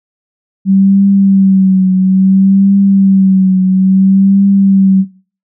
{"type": "tone with vibrato", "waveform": "sine", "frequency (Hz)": 192.1, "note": "G3", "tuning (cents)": -35, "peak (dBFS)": -5, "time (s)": [0.65, 5.05], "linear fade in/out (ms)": 50, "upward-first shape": "triangle", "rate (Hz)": 0.59, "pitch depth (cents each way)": 54, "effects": ["noise-tail reverb RT60 0.4 s tail -18 dB re dry"]}